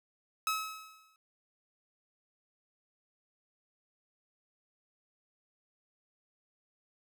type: tone with exponential decay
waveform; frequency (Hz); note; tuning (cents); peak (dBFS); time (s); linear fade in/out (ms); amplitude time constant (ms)
sawtooth; 1287; E6; -42; -24; 0.47-1.16; 1; 150
effects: none